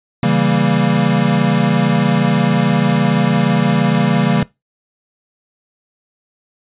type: chord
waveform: square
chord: C# diminished seventh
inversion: none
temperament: equal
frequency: 138.59 / 164.81 / 196 / 233.1 Hz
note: C#3 / E3 / G3 / Bb3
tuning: 0 / 0 / 0 / 0 cents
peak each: -18 dBFS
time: 0.23-4.43 s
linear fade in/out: 2 ms
effects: noise-tail reverb RT60 0.2 s tail -21 dB re dry + resampled to 8000 Hz

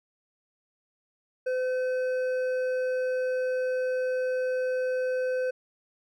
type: tone with hard clipping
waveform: sine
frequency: 510 Hz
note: C5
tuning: 44 cents flat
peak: -27 dBFS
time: 1.46-5.51 s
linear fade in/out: 10 ms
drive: 7 dB
effects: none

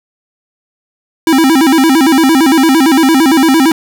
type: tone with vibrato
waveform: square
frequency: 293.7 Hz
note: D4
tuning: in tune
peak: -6 dBFS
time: 1.27-3.72 s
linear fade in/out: 2 ms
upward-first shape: square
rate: 8.8 Hz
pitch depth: 180 cents each way
effects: none

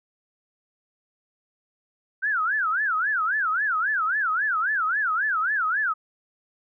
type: tone with vibrato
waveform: sine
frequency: 1480 Hz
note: F#6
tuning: in tune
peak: -21 dBFS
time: 2.22-5.94 s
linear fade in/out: 20 ms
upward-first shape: sine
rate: 3.7 Hz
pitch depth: 290 cents each way
effects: none

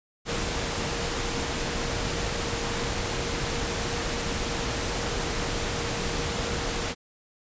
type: tone in noise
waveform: sine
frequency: 470 Hz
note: A#4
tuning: 14 cents sharp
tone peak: -37 dBFS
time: 0.25-6.95 s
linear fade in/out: 50 ms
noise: pink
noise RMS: -29 dBFS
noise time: 0.25-6.95 s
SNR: -11 dB
effects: resampled to 16000 Hz

